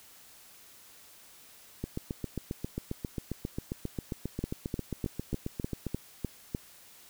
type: two click trains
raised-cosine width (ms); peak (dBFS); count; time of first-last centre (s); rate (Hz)
3; -18 / -20; 8 / 31; 4.44-6.548 / 1.84-5.867; 3.32 / 7.45
effects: white hiss -55 dBFS RMS until 7.09 s

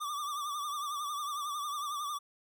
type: tone with vibrato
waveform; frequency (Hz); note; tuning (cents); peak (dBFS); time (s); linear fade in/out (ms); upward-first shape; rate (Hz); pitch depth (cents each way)
square; 1174.7; D6; 0; -35; 0-2.19; 20; triangle; 11; 85
effects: none

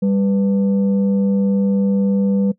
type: tone pair together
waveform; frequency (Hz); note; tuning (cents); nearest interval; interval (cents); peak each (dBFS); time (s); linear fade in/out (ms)
sine; 197.29 / 493.7; G3 / B4; +11 / -1; octave + major third; 1588; -13 / -22; 0.02-2.52; 10
effects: noise-tail reverb RT60 0.1 s tail -20 dB re dry + tanh soft clip ceiling -8 dBFS

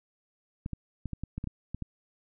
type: clicks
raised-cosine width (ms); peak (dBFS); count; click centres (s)
5; -22; 10; 0.661 / 0.733 / 1.057 / 1.133 / 1.236 / 1.38 / 1.441 / 1.473 / 1.746 / 1.823
effects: none

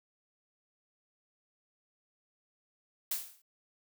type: noise with exponential decay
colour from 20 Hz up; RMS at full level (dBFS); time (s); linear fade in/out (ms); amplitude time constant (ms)
blue; -30; 3.11-3.42; 5; 67
effects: none

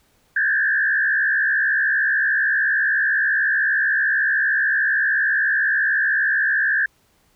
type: tone with frequency modulation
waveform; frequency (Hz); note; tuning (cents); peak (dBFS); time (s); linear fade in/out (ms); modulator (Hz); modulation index
sine; 1661.2; G#6; 0; -16; 0.36-6.86; 5; 66.8; 1.6
effects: pink hiss -61 dBFS RMS until 7.35 s

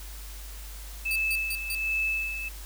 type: tone with tremolo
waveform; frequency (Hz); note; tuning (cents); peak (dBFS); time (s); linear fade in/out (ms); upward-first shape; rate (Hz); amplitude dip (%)
sine; 2617; E7; -13; -24; 1.05-2.49; 10; sine; 1.3; 60
type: tone bursts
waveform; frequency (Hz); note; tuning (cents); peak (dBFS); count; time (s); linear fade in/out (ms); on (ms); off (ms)
10% pulse; 4646; D8; -20; -24; 4; 1.11-1.748; 0; 47; 150
effects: added 50 Hz sine -39 dBFS peak until 2.65 s + white hiss -46 dBFS RMS until 2.65 s

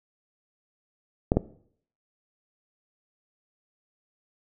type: clicks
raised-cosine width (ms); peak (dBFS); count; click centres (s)
2; -6; 2; 1.319 / 1.37
effects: noise-tail reverb RT60 0.6 s tail -18 dB re dry

